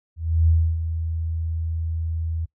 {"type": "tone with ADSR envelope", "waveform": "sine", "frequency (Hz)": 81.6, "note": "E2", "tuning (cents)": -17, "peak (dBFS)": -13, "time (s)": [0.16, 2.46], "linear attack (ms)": 320, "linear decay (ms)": 290, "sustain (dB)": -10, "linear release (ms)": 17, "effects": ["noise-tail reverb RT60 0.1 s tail -22 dB re dry"]}